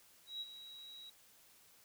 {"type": "tone with ADSR envelope", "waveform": "sine", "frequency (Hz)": 3861, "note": "B7", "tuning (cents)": -40, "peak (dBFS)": -39, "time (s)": [0.26, 1.1], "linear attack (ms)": 150, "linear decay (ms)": 35, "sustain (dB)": -11, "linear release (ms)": 6, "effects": ["white hiss -65 dBFS RMS until 1.84 s"]}